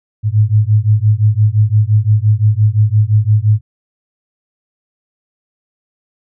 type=beating tone pair; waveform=sine; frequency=103.83 / 109.63 Hz; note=G#2 / A2; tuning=0 / -6 cents; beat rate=5.8 Hz; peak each=-11 dBFS; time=0.23-3.61 s; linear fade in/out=50 ms; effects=none